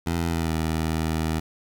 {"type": "tone with pitch glide", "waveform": "15% pulse", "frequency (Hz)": [84.1, 79.89], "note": ["E2", "D#2"], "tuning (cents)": [35, 46], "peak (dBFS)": -17, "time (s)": [0.06, 1.4], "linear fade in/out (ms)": 10, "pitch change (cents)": -89, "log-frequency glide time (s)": [0.29, 0.52], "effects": ["9-bit"]}